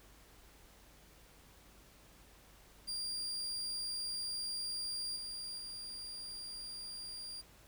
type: tone with level steps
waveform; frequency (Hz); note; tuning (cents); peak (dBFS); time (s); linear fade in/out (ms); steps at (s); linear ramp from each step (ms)
35% pulse; 4777; D8; +29; -36 / -40 / -42; 2.87-7.42; 20; 5.16 / 5.58; 5
effects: added 50 Hz sine -64 dBFS peak until 7.67 s + pink hiss -62 dBFS RMS until 7.67 s